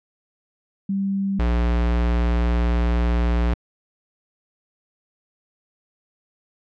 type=tone pair in turn; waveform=sine / square; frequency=196 / 59.02 Hz; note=G3 / A#1; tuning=0 / +22 cents; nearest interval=octave + major sixth; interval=2078 cents; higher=first; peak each=-20 / -18 dBFS; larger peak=second; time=0.89-1.39 / 1.39-3.54 s; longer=second; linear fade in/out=5 ms; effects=low-pass 3000 Hz 12 dB/octave